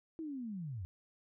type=linear sweep; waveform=sine; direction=down; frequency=331.1 to 82 Hz; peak=-39 dBFS; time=0.19-0.85 s; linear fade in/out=0 ms; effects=none